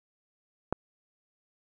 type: click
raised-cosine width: 1 ms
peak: -13 dBFS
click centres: 0.726 s
effects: none